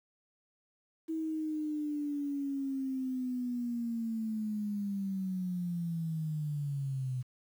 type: linear sweep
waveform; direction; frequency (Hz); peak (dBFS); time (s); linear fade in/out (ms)
sine; down; 323.1 to 125.1; -32; 1.08-7.23; 20
effects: 10-bit